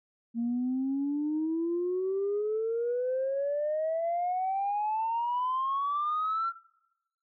sine exponential sweep, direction up, 230 to 1377 Hz, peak -26 dBFS, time 0.34-6.53 s, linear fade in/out 50 ms, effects noise-tail reverb RT60 0.9 s tail -22 dB re dry + tanh soft clip ceiling -23 dBFS

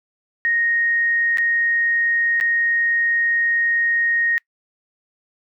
sine tone with dropouts, 1864.7 Hz, A#6, in tune, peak -16 dBFS, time 0.45-4.38 s, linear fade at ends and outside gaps 0 ms, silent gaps 1.373-1.383 / 2.401-2.41 s, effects noise-tail reverb RT60 0.1 s tail -25 dB re dry

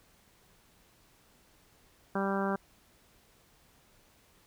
harmonic tone, 196 Hz, G3, in tune, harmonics 1 / 2 / 3 / 4 / 5 / 6 / 7 / 8, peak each -32 / -35 / -37 / -38 / -39 / -40 / -40 / -41 dBFS, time 2.15-2.56 s, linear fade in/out 5 ms, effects pink hiss -64 dBFS RMS until 4.46 s

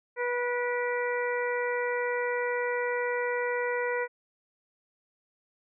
harmonic tone with a mistuned harmonic, 488 Hz, B4, 21 cents flat, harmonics 1 / 2 / 3 / 4 / 5, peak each -29 / -35 / -36 / -34 / -41 dBFS, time 0.16-4.08 s, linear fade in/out 50 ms, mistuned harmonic 5, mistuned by -71 cents, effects none

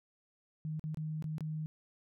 sine tone with dropouts, 155.5 Hz, D#3, 1 cent flat, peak -35 dBFS, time 0.65-1.66 s, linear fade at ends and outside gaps 0 ms, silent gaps 0.795-0.84 / 0.945-0.972 / 1.224-1.242 / 1.382-1.407 s, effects none

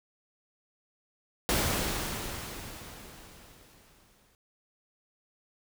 pink noise with exponential decay, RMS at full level -26 dBFS, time 1.49-4.35 s, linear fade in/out 0 ms, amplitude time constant 620 ms, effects none

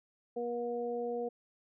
harmonic tone, 239.3 Hz, A#3, 46 cents sharp, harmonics 1 / 2 / 3, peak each -42 / -34 / -42 dBFS, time 0.36-1.29 s, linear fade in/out 10 ms, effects none

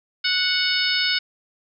harmonic tone, 738 Hz, F#5, 5 cents flat, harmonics 2 / 3 / 4 / 5 / 6 / 7, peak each -26 / -26 / -26 / -26 / -26 / -26 dBFS, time 0.24-1.19 s, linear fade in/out 10 ms, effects none

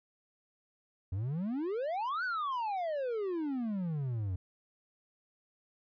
triangle exponential two-way sweep, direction up then down, 87.8 to 1539 to 87.8 Hz, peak -30 dBFS, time 1.12-4.36 s, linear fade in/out 5 ms, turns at 2.24 s, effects resampled to 11025 Hz

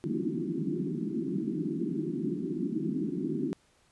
white band-pass noise, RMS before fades -32 dBFS, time 0.04-3.53 s, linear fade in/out 0 ms, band 150 to 370 Hz, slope 96 dB/octave, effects pink hiss -66 dBFS RMS until 3.91 s + resampled to 24000 Hz

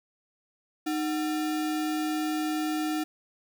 sine tone with sample-and-hold, 308.7 Hz, D#4, 14 cents flat, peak -26 dBFS, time 0.86-3.04 s, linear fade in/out 10 ms, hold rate 1050 Hz, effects none

